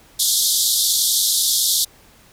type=band-pass noise; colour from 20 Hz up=pink; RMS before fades=-18 dBFS; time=0.19-1.85 s; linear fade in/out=10 ms; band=3400 to 14000 Hz; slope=96 dB/octave; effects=pink hiss -50 dBFS RMS until 2.32 s